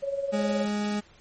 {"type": "tone with tremolo", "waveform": "sine", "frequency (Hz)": 554.4, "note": "C#5", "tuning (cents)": 0, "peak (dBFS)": -24, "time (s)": [0.02, 0.66], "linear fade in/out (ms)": 20, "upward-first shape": "sine", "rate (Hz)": 19, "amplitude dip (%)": 65}
{"type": "tone", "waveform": "40% pulse", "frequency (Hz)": 207.7, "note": "G#3", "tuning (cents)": 0, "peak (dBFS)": -25, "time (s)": [0.32, 1.01], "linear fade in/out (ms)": 20}
{"effects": ["pink hiss -56 dBFS RMS until 1.2 s", "MP3 32 kbps"]}